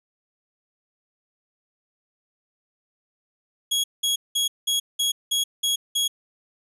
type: tone bursts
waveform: sawtooth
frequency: 3322 Hz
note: G#7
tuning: in tune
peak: -17 dBFS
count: 8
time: 3.71-6.08 s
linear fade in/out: 10 ms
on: 130 ms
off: 190 ms
effects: resampled to 32000 Hz